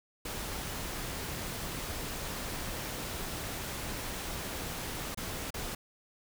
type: noise with dropouts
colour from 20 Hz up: pink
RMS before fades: -38 dBFS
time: 0.25-5.75 s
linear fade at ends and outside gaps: 5 ms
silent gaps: 5.147-5.173 / 5.505-5.541 s
effects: none